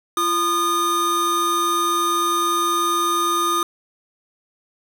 square tone pair together, 344 / 1224.9 Hz, F4 / D#6, -26 / -27 cents, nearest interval octave + minor seventh, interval 2199 cents, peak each -26 / -19 dBFS, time 0.17-3.63 s, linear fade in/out 2 ms, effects none

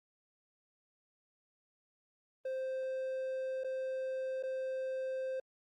triangle tone with dropouts, 523.3 Hz, C5, in tune, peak -33 dBFS, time 2.45-5.4 s, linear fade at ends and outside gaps 5 ms, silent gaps 3.637-3.644 / 4.427-4.434 s, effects Opus 32 kbps

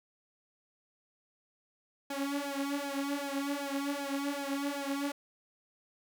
sawtooth tone with flanger, 280.8 Hz, C#4, 22 cents sharp, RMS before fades -35 dBFS, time 2.1-5.12 s, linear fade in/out 5 ms, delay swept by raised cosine 1.2 to 4.5 ms, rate 2.6 Hz, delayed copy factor +1, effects none

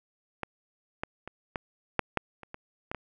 clicks, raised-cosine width 0.5 ms, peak -17 / -16 / -24 / -16 / -8 / -10 / -29 / -24 / -19 / -20 dBFS, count 10, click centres 0.433 / 1.035 / 1.276 / 1.558 / 1.993 / 2.173 / 2.433 / 2.544 / 2.915 / 2.947 s, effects none

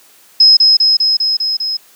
sine tone with echo, 5120 Hz, D#8, 49 cents sharp, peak -3 dBFS, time 0.4-0.57 s, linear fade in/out 5 ms, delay 200 ms, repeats 6, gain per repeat -2 dB, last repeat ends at 1.77 s, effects white hiss -46 dBFS RMS until 1.95 s + high-pass 200 Hz 12 dB/octave

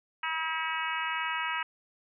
harmonic tone, 321.3 Hz, E4, 44 cents flat, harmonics 3 / 4 / 5 / 6 / 7 / 8 / 9, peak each -35 / -36 / -37 / -38 / -38 / -39 / -40 dBFS, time 0.23-1.63 s, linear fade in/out 5 ms, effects none

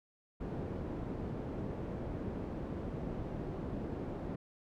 white low-pass noise, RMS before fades -40 dBFS, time 0.4-4.36 s, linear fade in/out 10 ms, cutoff 340 Hz, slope 12 dB/octave, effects none

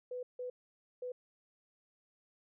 sine tone bursts at uneven times, 498.1 Hz, B4, 15 cents sharp, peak -38 dBFS, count 3, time 0.11-0.23 / 0.39-0.5 / 1.02-1.12 s, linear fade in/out 5 ms, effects none

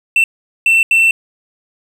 triangle tone bursts at uneven times, 2686 Hz, E7, 32 cents sharp, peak -6 dBFS, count 3, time 0.16-0.24 / 0.66-0.83 / 0.91-1.11 s, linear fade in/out 2 ms, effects none

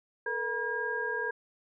sine tone cluster, 440.8 / 482.3 / 960 / 1623 Hz, A4 / B4 / B5 / G#6, +3 / -41 / -49 / -40 cents, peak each -37 / -38 / -38 / -32 dBFS, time 0.26-1.31 s, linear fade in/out 5 ms, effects none

